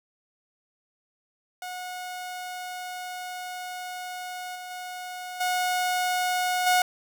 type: tone with level steps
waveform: sawtooth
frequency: 728 Hz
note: F#5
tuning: 28 cents flat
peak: -30 / -33 / -31 / -20 / -15 dBFS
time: 1.62-6.82 s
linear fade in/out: 2 ms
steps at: 4.55 / 4.7 / 5.4 / 6.66 s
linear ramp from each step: 10 ms
effects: none